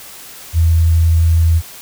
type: tone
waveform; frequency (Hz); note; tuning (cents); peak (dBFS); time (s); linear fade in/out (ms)
sine; 82.41; E2; 0; -8; 0.53-1.62; 50
effects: white hiss -35 dBFS RMS until 1.81 s